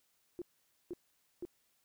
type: tone bursts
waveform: sine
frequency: 351.2 Hz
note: F4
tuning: 10 cents sharp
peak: -38 dBFS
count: 3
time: 0.39-1.451 s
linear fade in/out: 0 ms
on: 27 ms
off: 490 ms
effects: white hiss -75 dBFS RMS until 1.84 s